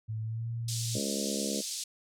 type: tone with pitch glide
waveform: sine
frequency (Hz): 110 to 116.14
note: A2 to A#2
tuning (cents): 0 to -6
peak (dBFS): -32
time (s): 0.08-0.99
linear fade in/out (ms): 20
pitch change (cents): +94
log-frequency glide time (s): 0.22-0.49
type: band-pass noise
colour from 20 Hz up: pink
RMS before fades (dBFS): -37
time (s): 0.68-1.84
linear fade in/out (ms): 5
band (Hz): 4100 to 9400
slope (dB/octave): 24
type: harmonic tone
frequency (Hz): 69.3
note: C#2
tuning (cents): 0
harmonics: 3 / 4 / 5 / 6 / 7 / 8 / 9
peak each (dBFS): -35 / -39 / -41 / -42 / -40 / -42 / -44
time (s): 0.94-1.62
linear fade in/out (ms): 20
effects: none